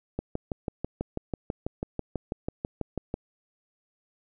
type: click train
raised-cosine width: 2 ms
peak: -16 dBFS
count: 19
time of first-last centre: 0.19-3.141 s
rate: 6.1 Hz
effects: none